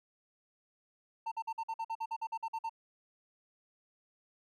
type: tone bursts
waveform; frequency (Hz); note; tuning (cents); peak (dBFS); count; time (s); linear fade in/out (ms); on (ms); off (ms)
triangle; 901; A5; +41; -32; 14; 1.26-2.695; 10; 57; 49
effects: none